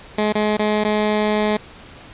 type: tone with dropouts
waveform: 15% pulse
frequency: 211.8 Hz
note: G#3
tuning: 34 cents sharp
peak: -10 dBFS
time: 0.18-1.57 s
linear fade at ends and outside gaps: 5 ms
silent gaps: 0.325-0.351 / 0.57-0.592 / 0.839-0.847 s
effects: pink hiss -41 dBFS RMS until 2.13 s + resampled to 8000 Hz